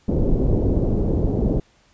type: low-pass noise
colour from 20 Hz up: pink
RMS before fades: -19 dBFS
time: 0.08-1.6 s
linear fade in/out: 5 ms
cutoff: 500 Hz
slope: 24 dB/octave
effects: pink hiss -58 dBFS RMS until 1.93 s + resampled to 16000 Hz